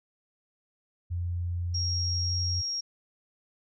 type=tone with pitch glide; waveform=sine; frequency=87.31 to 88.02 Hz; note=F2 to F2; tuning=0 to +14 cents; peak=-28 dBFS; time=1.1-2.62 s; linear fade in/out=20 ms; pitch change=+14 cents; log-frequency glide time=2.22-2.32 s
type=tone; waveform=sine; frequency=5588 Hz; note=F8; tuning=in tune; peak=-29 dBFS; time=1.74-2.81 s; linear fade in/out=10 ms
effects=none